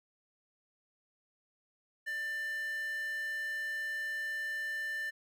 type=tone with high-pass filter; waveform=square; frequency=594 Hz; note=D5; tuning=20 cents sharp; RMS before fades=-37 dBFS; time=2.06-5.11 s; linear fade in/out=20 ms; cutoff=1700 Hz; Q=8.8; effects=none